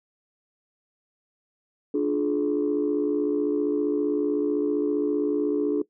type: chord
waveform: sine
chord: D diminished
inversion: none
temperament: equal with one note detuned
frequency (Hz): 293.7 / 349.2 / 423.8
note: D4 / F4 / Ab4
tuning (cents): 0 / 0 / +35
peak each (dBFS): -23 / -28 / -24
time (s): 1.94-5.82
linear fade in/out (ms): 5
effects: noise-tail reverb RT60 0.1 s tail -19 dB re dry + tanh soft clip ceiling -15 dBFS